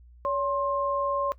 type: tone pair together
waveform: sine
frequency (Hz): 565.6 / 1060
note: C#5 / C6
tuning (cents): +35 / +22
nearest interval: major seventh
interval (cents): 1087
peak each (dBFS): -27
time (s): 0.25-1.32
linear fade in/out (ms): 0
effects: noise-tail reverb RT60 0.1 s tail -17 dB re dry + added 60 Hz sine -49 dBFS peak until 1.38 s